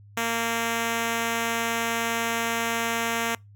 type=tone; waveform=5% pulse; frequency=230.4 Hz; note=A#3; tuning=20 cents flat; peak=-13 dBFS; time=0.17-3.35 s; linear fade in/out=2 ms; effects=noise-tail reverb RT60 0.2 s tail -26 dB re dry + added 102 Hz sine -47 dBFS peak until 3.55 s